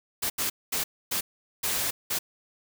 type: noise bursts at uneven times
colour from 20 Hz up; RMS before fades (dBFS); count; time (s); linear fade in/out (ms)
white; -28; 6; 0.22-0.3 / 0.38-0.5 / 0.72-0.84 / 1.11-1.21 / 1.63-1.91 / 2.1-2.19; 10
effects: none